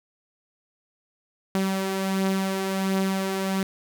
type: beating tone pair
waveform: sawtooth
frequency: 190.9 / 192.3 Hz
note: G3 / G3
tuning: -46 / -33 cents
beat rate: 1.4 Hz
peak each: -27 / -20 dBFS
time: 1.55-3.63 s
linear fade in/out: 0 ms
effects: none